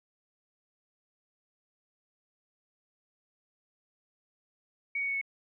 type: tone with pitch steps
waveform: sine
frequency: 2245 / 2232 / 2219 / 2206 Hz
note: C#7 / C#7 / C#7 / C#7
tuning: +21 / +11 / +1 / -9 cents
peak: -29 dBFS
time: 4.95-5.214 s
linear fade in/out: 5 ms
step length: 66 ms
effects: none